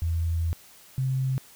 sine tone pair in turn, 83 / 131.75 Hz, E2 / C3, +12 / +12 cents, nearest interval minor sixth, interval 800 cents, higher second, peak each -23 dBFS, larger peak neither, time 0.02-0.53 / 0.98-1.38 s, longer first, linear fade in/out 0 ms, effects white hiss -52 dBFS RMS until 1.55 s

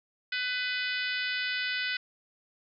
harmonic tone, 500 Hz, B4, 21 cents sharp, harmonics 3 / 4 / 5 / 6 / 7 / 8 / 9 / 10, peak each -33 / -35 / -37 / -39 / -40 / -41 / -42 / -43 dBFS, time 0.32-1.97 s, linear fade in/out 5 ms, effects none

